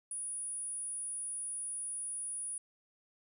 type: tone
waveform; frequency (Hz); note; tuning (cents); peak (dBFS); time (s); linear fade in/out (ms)
sine; 9740; D#9; -38; -37; 0.11-2.58; 2
effects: none